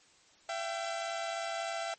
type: tone pair together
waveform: sawtooth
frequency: 673 / 776.5 Hz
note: E5 / G5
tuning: +36 / -17 cents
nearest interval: major second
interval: 247 cents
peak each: -32 / -35 dBFS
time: 0.49-1.94 s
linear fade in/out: 2 ms
effects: white hiss -63 dBFS RMS until 1.98 s + MP3 32 kbps